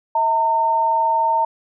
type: tone pair together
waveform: sine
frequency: 644 / 910.8 Hz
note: E5 / A#5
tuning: -41 / -40 cents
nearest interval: tritone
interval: 601 cents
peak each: -24 / -15 dBFS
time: 0.15-1.45 s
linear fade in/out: 5 ms
effects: none